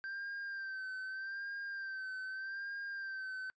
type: tone with vibrato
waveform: triangle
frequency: 1568 Hz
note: G6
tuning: in tune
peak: -38 dBFS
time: 0.04-3.5 s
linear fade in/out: 0 ms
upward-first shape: sine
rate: 0.82 Hz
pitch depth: 49 cents each way
effects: noise-tail reverb RT60 0.1 s tail -25 dB re dry + resampled to 16000 Hz